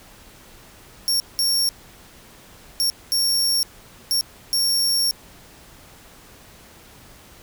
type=tone bursts at uneven times; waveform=sawtooth; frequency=5510 Hz; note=F8; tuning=24 cents flat; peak=-15 dBFS; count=6; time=1.08-1.2 / 1.39-1.69 / 2.8-2.9 / 3.12-3.63 / 4.11-4.21 / 4.53-5.11 s; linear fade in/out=0 ms; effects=pink hiss -47 dBFS RMS until 7.42 s